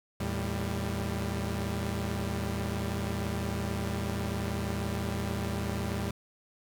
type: tone cluster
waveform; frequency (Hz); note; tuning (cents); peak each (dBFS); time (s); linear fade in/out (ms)
sawtooth; 80.7 / 112 / 197.7; E2 / A2 / G3; -36 / +31 / +15; -31; 0.2-6.11; 5
effects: 10-bit